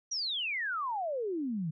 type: exponential sweep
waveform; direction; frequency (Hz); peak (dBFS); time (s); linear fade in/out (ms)
sine; down; 5940 to 149.7; -31; 0.11-1.71; 10
effects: none